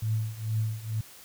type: tone with tremolo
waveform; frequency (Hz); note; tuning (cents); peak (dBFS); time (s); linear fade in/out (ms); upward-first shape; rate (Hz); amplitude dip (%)
sine; 110; A2; 0; -23; 0.02-1.01; 5; triangle; 2.2; 90
effects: white hiss -50 dBFS RMS until 1.24 s